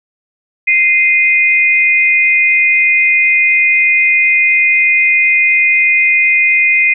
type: tone pair together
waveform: sine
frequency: 2087 / 2476 Hz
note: C7 / D#7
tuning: -5 / -9 cents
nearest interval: minor third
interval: 296 cents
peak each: -10 / -10 dBFS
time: 0.67-6.94 s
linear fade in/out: 10 ms
effects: none